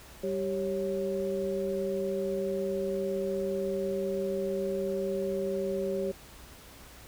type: tone cluster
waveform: sine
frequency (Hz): 194.5 / 390.7 / 551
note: G3 / G4 / C#5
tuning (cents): -13 / -6 / -11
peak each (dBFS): -36 / -31 / -33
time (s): 0.23-6.12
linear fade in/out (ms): 10
effects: added 60 Hz sine -56 dBFS peak until 7.07 s + pink hiss -51 dBFS RMS until 7.07 s